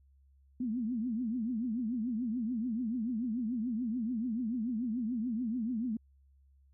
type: tone with vibrato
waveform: sine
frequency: 234.2 Hz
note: A#3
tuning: 8 cents sharp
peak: -31 dBFS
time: 0.6-5.97 s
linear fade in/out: 5 ms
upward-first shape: triangle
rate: 6.9 Hz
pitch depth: 210 cents each way
effects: added 68 Hz sine -61 dBFS peak until 6.73 s